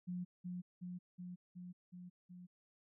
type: tone with echo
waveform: sine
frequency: 179 Hz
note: F3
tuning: 43 cents sharp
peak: -39 dBFS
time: 0.07-0.25 s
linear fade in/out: 20 ms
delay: 370 ms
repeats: 6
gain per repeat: -2 dB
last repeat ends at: 2.47 s
effects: none